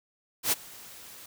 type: noise with ADSR envelope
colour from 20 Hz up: white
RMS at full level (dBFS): -23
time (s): 0.43-1.26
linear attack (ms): 88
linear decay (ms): 26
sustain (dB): -24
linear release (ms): 4
effects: none